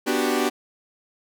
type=chord; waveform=sawtooth; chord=G major seventh; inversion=first; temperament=equal; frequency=246.9 / 293.7 / 370 / 392 Hz; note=B3 / D4 / F#4 / G4; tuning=0 / 0 / 0 / 0 cents; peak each=-22 dBFS; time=0.06-0.5 s; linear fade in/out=20 ms; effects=none